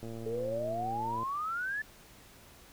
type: click train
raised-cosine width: 2 ms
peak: -30 dBFS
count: 138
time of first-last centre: 0.03-1.232 s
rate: 114 Hz
type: exponential sweep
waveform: sine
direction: up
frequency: 440 to 1760 Hz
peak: -32 dBFS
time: 0.26-1.82 s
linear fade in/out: 5 ms
effects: pink hiss -56 dBFS RMS until 2.72 s